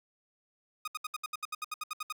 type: tone bursts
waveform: sawtooth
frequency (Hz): 1241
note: D#6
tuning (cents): -5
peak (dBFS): -30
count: 14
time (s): 0.85-2.125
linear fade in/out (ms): 5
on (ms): 27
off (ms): 69
effects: none